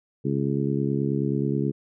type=harmonic tone; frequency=69.4 Hz; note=C#2; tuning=3 cents sharp; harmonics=2 / 3 / 4 / 5 / 6; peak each=-26 / -28 / -29 / -30 / -31 dBFS; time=0.24-1.72 s; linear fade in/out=20 ms; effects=none